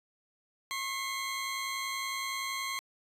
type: tone pair together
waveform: 20% pulse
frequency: 1080.8 / 2051 Hz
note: C#6 / C7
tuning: -44 / -35 cents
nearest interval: major seventh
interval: 1109 cents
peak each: -30 / -33 dBFS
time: 0.71-2.79 s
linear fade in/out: 0 ms
effects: resampled to 32000 Hz